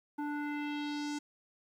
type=tone with low-pass filter sweep; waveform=square; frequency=293.7 Hz; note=D4; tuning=in tune; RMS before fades=-37 dBFS; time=0.18-1.19 s; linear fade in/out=10 ms; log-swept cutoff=1100 to 7200 Hz; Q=2.2; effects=11-bit